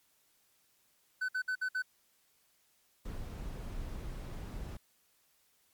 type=tone bursts; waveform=triangle; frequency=1510 Hz; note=F#6; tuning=35 cents sharp; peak=-29 dBFS; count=5; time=1.21-1.823 s; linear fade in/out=10 ms; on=77 ms; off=57 ms
type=noise; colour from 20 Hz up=brown; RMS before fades=-41 dBFS; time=3.05-4.77 s; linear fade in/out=5 ms
effects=white hiss -71 dBFS RMS until 5.73 s + MP3 96 kbps